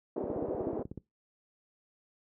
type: band-pass noise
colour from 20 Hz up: white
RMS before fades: -35 dBFS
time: 0.16-0.83 s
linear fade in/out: 5 ms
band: 270 to 540 Hz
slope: 24 dB/octave
type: click train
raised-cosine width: 3 ms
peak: -27 dBFS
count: 13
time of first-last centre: 0.24-0.976 s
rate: 16.3 Hz
effects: noise-tail reverb RT60 0.2 s tail -22 dB re dry + high-pass 60 Hz 12 dB/octave